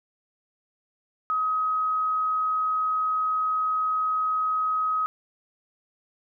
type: tone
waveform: sine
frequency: 1266 Hz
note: D#6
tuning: 30 cents sharp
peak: -22 dBFS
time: 1.3-5.06 s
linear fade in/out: 0 ms
effects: none